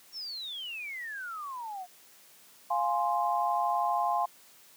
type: exponential sweep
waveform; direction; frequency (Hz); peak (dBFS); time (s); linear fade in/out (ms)
sine; down; 5600 to 701; -36; 0.12-1.87; 50
type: chord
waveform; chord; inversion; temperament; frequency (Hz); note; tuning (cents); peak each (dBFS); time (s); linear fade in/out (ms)
sine; F minor; none; equal; 698.5 / 830.6 / 1046.5; F5 / Ab5 / C6; 0 / 0 / 0; -30; 2.7-4.26; 10
effects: white hiss -57 dBFS RMS until 4.76 s + high-pass 150 Hz 12 dB/octave